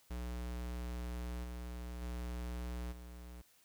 square tone with level steps, 60.4 Hz, B1, 38 cents flat, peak -40 / -43 / -40 / -49 dBFS, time 0.1-3.42 s, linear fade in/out 10 ms, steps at 1.43 / 2.01 / 2.91 s, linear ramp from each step 20 ms, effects white hiss -68 dBFS RMS until 3.64 s

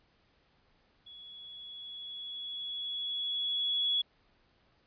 sine tone with level ramp, 3372 Hz, G#7, 26 cents sharp, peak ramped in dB -48 to -26 dBFS, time 1.06-4.02 s, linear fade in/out 10 ms, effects pink hiss -69 dBFS RMS until 4.86 s + resampled to 11025 Hz

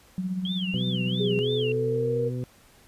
sine tone with tremolo, 185 Hz, F#3, in tune, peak -24 dBFS, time 0.18-1.39 s, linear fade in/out 0 ms, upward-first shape sine, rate 16 Hz, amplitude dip 55%
sine tone with vibrato, 3136 Hz, G7, in tune, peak -31 dBFS, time 0.45-1.72 s, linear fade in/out 2 ms, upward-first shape sine, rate 3 Hz, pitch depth 240 cents each way
harmonic tone, 125.1 Hz, B2, 23 cents sharp, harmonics 1 / 2 / 3 / 4, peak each -29 / -35 / -39 / -41 dBFS, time 0.74-2.44 s, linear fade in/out 0 ms
sine tone with pitch glide, 409.3 to 470.2 Hz, G#4 to A#4, -25 to +15 cents, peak -24 dBFS, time 1.19-2.3 s, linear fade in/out 20 ms, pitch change +240 cents, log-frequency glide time 1.34-2.18 s
effects pink hiss -56 dBFS RMS until 2.87 s + resampled to 32000 Hz

